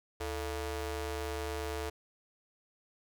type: ring-modulated tone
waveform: sawtooth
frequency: 256.8 Hz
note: C4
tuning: 32 cents flat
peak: -28 dBFS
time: 0.2-1.9 s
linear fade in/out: 10 ms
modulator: 183 Hz
effects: none